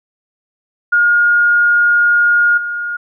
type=tone with level steps; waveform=sine; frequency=1426 Hz; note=F6; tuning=36 cents sharp; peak=-8 / -18 dBFS; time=0.92-2.97 s; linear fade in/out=10 ms; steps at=2.57 s; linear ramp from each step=10 ms; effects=none